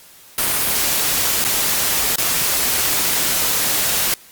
white noise with dropouts, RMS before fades -18 dBFS, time 0.38-4.14 s, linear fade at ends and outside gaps 2 ms, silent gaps 1.442-1.448 / 2.159-2.182 s, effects white hiss -45 dBFS RMS until 4.31 s + Opus 48 kbps

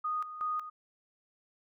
sine tone with tremolo, 1238 Hz, D#6, 9 cents flat, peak -30 dBFS, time 0.04-0.7 s, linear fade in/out 10 ms, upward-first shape square, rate 2.7 Hz, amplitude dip 70%, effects none

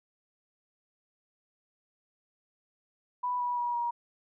sine tone with pitch steps, 987.8 / 975.3 / 963 / 950.9 Hz, B5 / B5 / B5 / A#5, 0 / -22 / -44 / +34 cents, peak -28 dBFS, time 3.23-3.91 s, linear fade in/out 10 ms, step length 170 ms, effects none

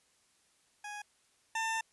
20% pulse tone pair in turn, 830 / 896.4 Hz, G#5 / A5, -1 / +32 cents, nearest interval minor second, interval 133 cents, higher second, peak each -36 / -27 dBFS, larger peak second, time 0.84-1.02 / 1.55-1.81 s, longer second, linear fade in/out 5 ms, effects white hiss -70 dBFS RMS until 1.92 s + resampled to 24000 Hz

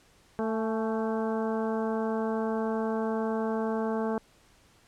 harmonic tone with a mistuned harmonic, 222.3 Hz, A3, 18 cents sharp, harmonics 1 / 2 / 3 / 4 / 5 / 6 / 7, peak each -30 / -31 / -36 / -37 / -41 / -46 / -45 dBFS, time 0.39-4.18 s, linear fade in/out 0 ms, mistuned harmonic 4, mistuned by -40 cents, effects pink hiss -61 dBFS RMS until 4.87 s + low-pass 10000 Hz 12 dB/octave

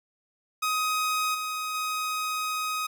sawtooth tone with level steps, 1257 Hz, D#6, 17 cents sharp, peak -21 / -26 / -24 dBFS, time 0.62-2.87 s, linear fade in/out 10 ms, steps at 1.34 / 1.74 s, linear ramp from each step 10 ms, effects none

